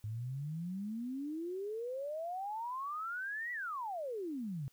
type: exponential two-way sweep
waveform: sine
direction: up then down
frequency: 103.83 to 1975.5 to 128.4 Hz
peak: -37 dBFS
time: 0.04-4.68 s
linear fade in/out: 0 ms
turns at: 3.52 s
effects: white hiss -70 dBFS RMS until 4.72 s